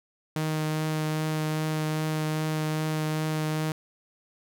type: tone with vibrato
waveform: sawtooth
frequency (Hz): 155.56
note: D#3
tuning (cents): 0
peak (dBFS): -22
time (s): 0.36-3.72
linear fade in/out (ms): 2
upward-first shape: triangle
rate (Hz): 2.5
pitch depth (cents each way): 11
effects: none